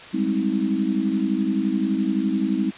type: chord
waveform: sine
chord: Ab major seventh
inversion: third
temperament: equal with one note detuned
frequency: 196 / 207.7 / 261.6 / 318 Hz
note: G3 / Ab3 / C4 / Eb4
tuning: 0 / 0 / 0 / +38 cents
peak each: -25 dBFS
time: 0.13-2.71 s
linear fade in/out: 20 ms
effects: white hiss -40 dBFS RMS until 2.77 s + resampled to 8000 Hz